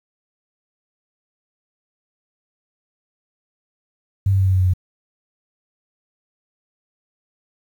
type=tone with pitch steps; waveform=sine; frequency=97.9 / 96.72 / 95.55 / 94.4 / 93.26 / 92.14 / 91.03 Hz; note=G2 / G2 / G2 / F#2 / F#2 / F#2 / F#2; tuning=-2 / -23 / -44 / +35 / +14 / -7 / -28 cents; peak=-13 dBFS; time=4.26-4.736 s; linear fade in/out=5 ms; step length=68 ms; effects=8-bit